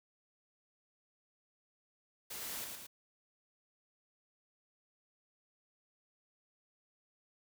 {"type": "noise with echo", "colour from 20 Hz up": "white", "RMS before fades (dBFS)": -44, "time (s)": [2.3, 2.65], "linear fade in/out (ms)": 10, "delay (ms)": 110, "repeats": 2, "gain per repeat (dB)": -3, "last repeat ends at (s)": 2.87, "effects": []}